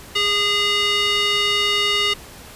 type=tone with band-pass filter; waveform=square; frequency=410 Hz; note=G#4; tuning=22 cents flat; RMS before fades=-19 dBFS; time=0.15-2.14 s; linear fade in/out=10 ms; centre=3100 Hz; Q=2.3; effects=pink hiss -40 dBFS RMS until 2.55 s + resampled to 32000 Hz